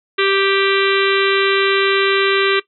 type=harmonic tone; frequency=392 Hz; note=G4; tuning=in tune; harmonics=1 / 3 / 4 / 5 / 6 / 7 / 8 / 9 / 10; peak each=-16 / -21 / -22 / -23 / -24 / -24 / -25 / -26 / -26 dBFS; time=0.18-2.6 s; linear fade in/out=10 ms; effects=noise-tail reverb RT60 0.1 s tail -17 dB re dry